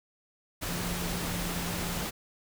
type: tone in noise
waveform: sine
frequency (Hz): 174.61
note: F3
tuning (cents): 0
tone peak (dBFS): -36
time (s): 0.68-2.05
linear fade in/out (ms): 20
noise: pink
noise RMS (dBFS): -34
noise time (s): 0.61-2.11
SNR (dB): -5
effects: none